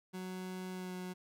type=tone with pitch glide; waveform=30% pulse; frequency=185 to 182.66 Hz; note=F#3 to F#3; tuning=0 to -22 cents; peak=-38 dBFS; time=0.13-1.14 s; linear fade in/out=20 ms; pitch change=-22 cents; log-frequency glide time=0.71-0.94 s; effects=none